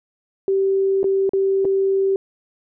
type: tone with dropouts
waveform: sine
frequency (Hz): 388.1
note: G4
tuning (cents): -17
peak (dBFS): -15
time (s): 0.48-2.16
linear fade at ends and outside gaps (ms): 1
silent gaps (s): 1.031-1.042 / 1.293-1.334 / 1.647-1.652
effects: none